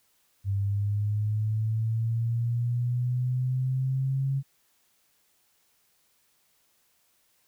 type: linear sweep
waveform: sine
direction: up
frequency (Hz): 98 to 137.1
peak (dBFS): -24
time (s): 0.44-4.43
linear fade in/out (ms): 50
effects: white hiss -68 dBFS RMS until 7.47 s